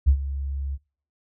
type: tone with ADSR envelope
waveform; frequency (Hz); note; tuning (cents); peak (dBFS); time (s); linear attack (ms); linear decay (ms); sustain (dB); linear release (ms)
sine; 69; C#2; -7; -10; 0.06-0.78; 24; 78; -16; 40
effects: noise-tail reverb RT60 0.5 s tail -25 dB re dry + tanh soft clip ceiling -8 dBFS